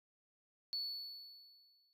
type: tone with exponential decay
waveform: triangle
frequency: 4435 Hz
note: C#8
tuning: in tune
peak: -33 dBFS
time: 0.73-1.93 s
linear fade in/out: 0 ms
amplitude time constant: 260 ms
effects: tanh soft clip ceiling -34 dBFS